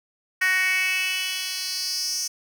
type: tone with high-pass filter sweep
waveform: 10% pulse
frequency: 372.4 Hz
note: F#4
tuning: 11 cents sharp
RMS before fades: -25 dBFS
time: 0.41-2.28 s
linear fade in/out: 10 ms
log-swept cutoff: 1800 to 6000 Hz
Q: 4.3
effects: none